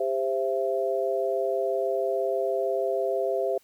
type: tone cluster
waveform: sine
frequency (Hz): 398.8 / 525 / 669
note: G4 / C5 / E5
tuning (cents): +30 / +6 / +25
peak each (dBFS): -28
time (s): 0-3.58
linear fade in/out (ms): 5
effects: white hiss -62 dBFS RMS until 3.63 s + Opus 48 kbps